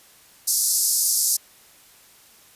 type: band-pass noise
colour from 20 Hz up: white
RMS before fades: -21 dBFS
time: 0.47-1.37 s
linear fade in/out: 10 ms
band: 4800 to 13000 Hz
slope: 48 dB/octave
effects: white hiss -52 dBFS RMS until 2.55 s + resampled to 32000 Hz